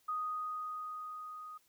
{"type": "tone with level ramp", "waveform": "sine", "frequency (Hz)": 1244.5, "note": "D#6", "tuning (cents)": 0, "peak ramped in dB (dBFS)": [-33, -45], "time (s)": [0.08, 1.58], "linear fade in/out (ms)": 10, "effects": ["white hiss -71 dBFS RMS until 1.68 s"]}